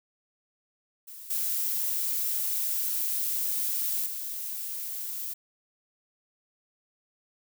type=noise with level steps; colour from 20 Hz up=violet; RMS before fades=-44 / -29 / -35 dBFS; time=1.07-5.34 s; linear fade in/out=10 ms; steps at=1.3 / 4.06 s; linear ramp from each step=5 ms; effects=none